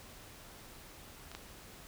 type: clicks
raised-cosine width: 0.2 ms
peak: -30 / -25 dBFS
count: 2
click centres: 1.316 / 1.35 s
effects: pink hiss -53 dBFS RMS until 1.87 s